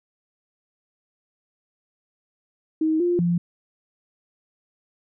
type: tone with pitch steps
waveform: sine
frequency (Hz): 315.6 / 350.6 / 172.9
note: D#4 / F4 / F3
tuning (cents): +25 / +7 / -17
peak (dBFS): -18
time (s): 2.81-3.38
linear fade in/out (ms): 5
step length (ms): 190
effects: none